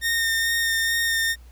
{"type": "tone with vibrato", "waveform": "sawtooth", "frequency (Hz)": 1831, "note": "A#6", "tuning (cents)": -32, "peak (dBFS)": -17, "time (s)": [0.01, 1.36], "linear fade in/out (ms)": 50, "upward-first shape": "sine", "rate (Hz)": 2.3, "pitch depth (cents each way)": 13, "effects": ["added 60 Hz sine -43 dBFS peak until 1.51 s", "pink hiss -58 dBFS RMS until 1.51 s"]}